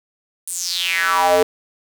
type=tone with high-pass filter sweep; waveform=square; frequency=89 Hz; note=F2; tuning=33 cents sharp; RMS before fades=-18 dBFS; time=0.47-1.43 s; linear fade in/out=5 ms; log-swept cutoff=9900 to 450 Hz; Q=5.4; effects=7-bit